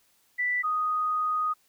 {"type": "tone pair in turn", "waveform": "sine", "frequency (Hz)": [1975.5, 1244.5], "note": ["B6", "D#6"], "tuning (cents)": [0, 0], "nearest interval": "minor sixth", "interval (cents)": 800, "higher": "first", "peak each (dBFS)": -24, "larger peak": "neither", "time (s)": [[0.38, 0.63], [0.63, 1.54]], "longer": "second", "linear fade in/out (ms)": 20, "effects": ["white hiss -66 dBFS RMS until 1.68 s"]}